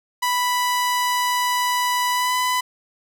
sawtooth tone with pitch glide, 987.8 to 1001 Hz, B5 to B5, 0 to +23 cents, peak -15 dBFS, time 0.22-2.61 s, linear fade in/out 10 ms, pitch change +23 cents, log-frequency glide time 2.12-2.34 s, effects none

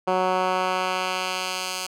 10% pulse tone with band-pass filter sweep, 185 Hz, F#3, in tune, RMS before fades -25 dBFS, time 0.07-1.87 s, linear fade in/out 10 ms, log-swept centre 700 to 6000 Hz, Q 0.7, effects none

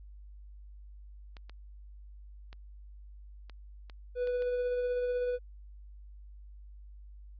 clicks, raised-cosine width 0.2 ms, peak -32 dBFS, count 7, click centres 1.368 / 1.496 / 2.529 / 3.497 / 3.898 / 4.273 / 4.422 s
triangle tone with tremolo, 493.4 Hz, B4, 2 cents flat, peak -26 dBFS, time 4.15-5.39 s, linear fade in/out 50 ms, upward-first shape sine, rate 16 Hz, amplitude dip 25%
effects added 50 Hz sine -47 dBFS peak until 7.39 s + resampled to 11025 Hz

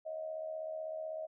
sine tone with amplitude modulation, 633 Hz, D#5, 30 cents sharp, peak -35 dBFS, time 0.05-1.27 s, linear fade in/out 20 ms, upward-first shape sine, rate 76 Hz, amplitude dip 60%, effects none

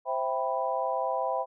sine chord, C major seventh, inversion none, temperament equal, 523.3 / 659.3 / 784 / 987.8 Hz, C5 / E5 / G5 / B5, 0 / 0 / 0 / 0 cents, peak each -32 dBFS, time 0.05-1.46 s, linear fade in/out 50 ms, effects none

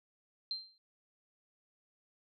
sine tone with exponential decay, 4146 Hz, C8, 17 cents flat, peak -32 dBFS, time 0.51-0.78 s, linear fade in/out 1 ms, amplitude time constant 58 ms, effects none

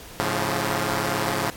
5% pulse chord, A augmented, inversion none, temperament equal with one note detuned, 107.36 / 138.59 / 174.61 Hz, A2 / C#3 / E#3, -42 / 0 / 0 cents, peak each -16 dBFS, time 0.2-1.5 s, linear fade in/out 0 ms, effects pink hiss -42 dBFS RMS until 1.56 s + AAC 64 kbps

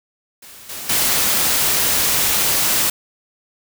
white noise with level steps, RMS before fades -40 / -30 / -17 dBFS, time 0.42-2.9 s, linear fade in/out 5 ms, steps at 0.69 / 0.89 s, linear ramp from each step 5 ms, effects none

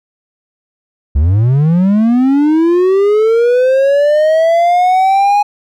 triangle linear sweep, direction up, 65.2 to 831 Hz, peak -5 dBFS, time 1.15-5.43 s, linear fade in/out 10 ms, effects none

